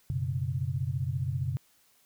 sine chord, F# suspended fourth, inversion none, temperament equal, 92.5 / 123.47 / 138.59 Hz, F#2 / B2 / C#3, 0 / 0 / 0 cents, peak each -34 / -32 / -32 dBFS, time 0.1-1.57 s, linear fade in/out 0 ms, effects white hiss -65 dBFS RMS until 2.05 s

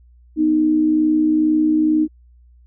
sine tone pair together, 246.9 / 309.1 Hz, B3 / D#4, 0 / -11 cents, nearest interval major third, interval 389 cents, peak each -23 / -13 dBFS, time 0.36-2.08 s, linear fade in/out 50 ms, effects added 60 Hz sine -46 dBFS peak until 2.66 s

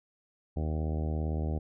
harmonic tone, 77.78 Hz, D#2, in tune, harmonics 1 / 2 / 3 / 4 / 5 / 6 / 7 / 8 / 9 / 10, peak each -30 / -36 / -40 / -42 / -44 / -46 / -47 / -48 / -49 / -50 dBFS, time 0.56-1.59 s, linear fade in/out 10 ms, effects none

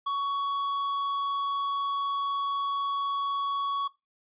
sine tone with tanh clipping, 1119 Hz, C#6, 16 cents sharp, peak -28 dBFS, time 0.06-3.88 s, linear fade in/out 10 ms, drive 9 dB, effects noise-tail reverb RT60 0.2 s tail -17 dB re dry + resampled to 8000 Hz

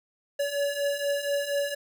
square beating tone pair, 566 / 570.2 Hz, C#5 / C#5, +36 / +49 cents, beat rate 4.2 Hz, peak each -32 / -28 dBFS, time 0.39-1.75 s, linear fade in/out 10 ms, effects none

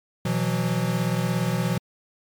square chord, B suspended fourth, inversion none, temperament equal with one note detuned, 123.47 / 164.81 / 181.82 Hz, B2 / E3 / F#3, 0 / 0 / -30 cents, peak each -27 dBFS, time 0.25-1.78 s, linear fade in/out 5 ms, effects MP3 96 kbps

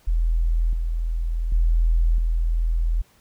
sine tone with level steps, 41.27 Hz, E1, 3 cents sharp, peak -17 / -21 / -15 / -18 dBFS, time 0.07-3.02 s, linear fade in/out 10 ms, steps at 0.73 / 1.52 / 2.18 s, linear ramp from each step 2 ms, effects pink hiss -58 dBFS RMS until 3.2 s

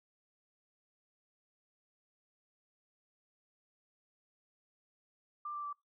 sine tone with pitch steps, 1187 / 1175.4 / 1163.9 Hz, D6 / D6 / D6, +18 / +1 / -16 cents, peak -38 dBFS, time 5.45-5.729 s, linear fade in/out 5 ms, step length 93 ms, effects noise-tail reverb RT60 0.2 s tail -24 dB re dry

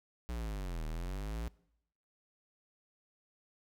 square linear two-way sweep, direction down then up, 61.5 to 37.82 to 59.1 Hz, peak -37 dBFS, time 0.29-1.48 s, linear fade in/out 0 ms, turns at 0.86 s, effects noise-tail reverb RT60 0.8 s tail -23 dB re dry

